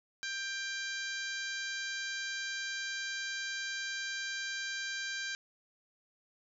harmonic tone, 790 Hz, G5, 13 cents sharp, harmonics 2 / 3 / 4 / 5 / 6 / 7 / 8 / 9, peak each -38 / -45 / -47 / -44 / -46 / -51 / -47 / -54 dBFS, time 0.23-5.35 s, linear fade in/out 0 ms, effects 12-bit

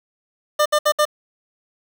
25% pulse tone bursts, 600 Hz, D5, 37 cents sharp, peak -10 dBFS, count 4, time 0.59-1.054 s, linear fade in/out 10 ms, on 68 ms, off 64 ms, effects 7-bit

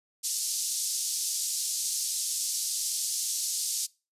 pink band-pass noise, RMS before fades -31 dBFS, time 0.23-3.87 s, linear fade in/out 20 ms, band 5000 to 11000 Hz, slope 24 dB/octave, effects noise-tail reverb RT60 0.3 s tail -23 dB re dry + resampled to 32000 Hz

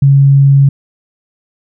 sine tone, 138.59 Hz, C#3, in tune, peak -3 dBFS, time 0.02-0.69 s, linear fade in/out 5 ms, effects none

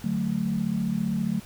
sine chord, D major, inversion none, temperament equal, 146.83 / 185 / 220 Hz, D3 / F#3 / A3, 0 / 0 / 0 cents, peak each -32 / -27 / -27 dBFS, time 0.04-1.4 s, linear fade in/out 5 ms, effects pink hiss -47 dBFS RMS until 1.45 s

